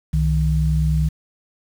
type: tone pair together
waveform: sine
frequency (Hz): 65.41 / 155.57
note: C2 / D#3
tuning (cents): 0 / 0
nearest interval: octave + minor third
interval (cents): 1500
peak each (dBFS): -18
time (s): 0.13-1.09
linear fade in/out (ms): 10
effects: 7-bit